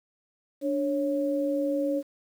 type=tone pair together; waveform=sine; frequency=291.8 / 551.8 Hz; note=D4 / C#5; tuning=-11 / -8 cents; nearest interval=major seventh; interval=1103 cents; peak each=-27 / -27 dBFS; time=0.61-2.03 s; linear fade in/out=50 ms; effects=9-bit